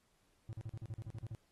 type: tone bursts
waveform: triangle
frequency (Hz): 110.7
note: A2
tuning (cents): +11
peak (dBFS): -39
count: 11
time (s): 0.49-1.349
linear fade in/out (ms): 0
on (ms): 39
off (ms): 43
effects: pink hiss -75 dBFS RMS until 1.51 s + AAC 32 kbps